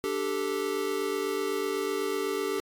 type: chord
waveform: square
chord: D suspended fourth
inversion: none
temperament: equal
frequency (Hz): 293.7 / 392 / 440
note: D4 / G4 / A4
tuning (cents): 0 / 0 / 0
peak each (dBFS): -37 / -31 / -33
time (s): 0.04-2.6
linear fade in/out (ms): 0
effects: AAC 64 kbps